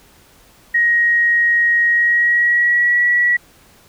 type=tone with pitch glide; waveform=sine; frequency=1884 to 1935.8 Hz; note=A#6 to B6; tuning=+18 to -35 cents; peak=-11 dBFS; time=0.74-3.37 s; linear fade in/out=10 ms; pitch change=+47 cents; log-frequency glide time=1.87-3.04 s; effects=pink hiss -49 dBFS RMS until 3.88 s